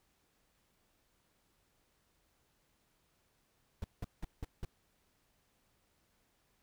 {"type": "noise bursts", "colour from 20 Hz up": "brown", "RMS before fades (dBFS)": -38, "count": 5, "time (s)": [3.82, 4.65], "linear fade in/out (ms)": 2, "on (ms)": 22, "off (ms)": 180, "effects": ["pink hiss -75 dBFS RMS until 6.62 s"]}